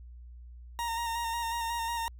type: tone with vibrato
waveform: 40% pulse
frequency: 928 Hz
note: A#5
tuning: 8 cents flat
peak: -30 dBFS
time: 0.79-2.08 s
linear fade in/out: 0 ms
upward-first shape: square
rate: 5.5 Hz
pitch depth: 23 cents each way
effects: added 60 Hz sine -45 dBFS peak until 2.19 s